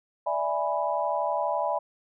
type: chord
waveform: sine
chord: E dominant seventh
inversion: third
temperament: equal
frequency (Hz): 587.3 / 659.3 / 830.6 / 987.8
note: D5 / E5 / G#5 / B5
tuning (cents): 0 / 0 / 0 / 0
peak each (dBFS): -30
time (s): 0.26-1.79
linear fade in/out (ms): 10
effects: none